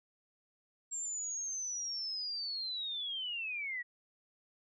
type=linear sweep; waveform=sine; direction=down; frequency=7459 to 1894 Hz; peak=-36 dBFS; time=0.91-3.83 s; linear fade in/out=20 ms; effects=none